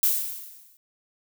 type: noise with exponential decay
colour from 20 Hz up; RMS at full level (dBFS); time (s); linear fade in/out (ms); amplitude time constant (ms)
violet; -19; 0.03-0.77; 1; 160
effects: none